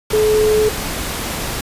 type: tone in noise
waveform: sine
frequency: 428.8 Hz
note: A4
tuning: 45 cents flat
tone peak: -11 dBFS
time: 0.13-0.69 s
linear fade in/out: 5 ms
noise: pink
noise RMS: -23 dBFS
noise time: 0.1-1.61 s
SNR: +9 dB
effects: resampled to 32000 Hz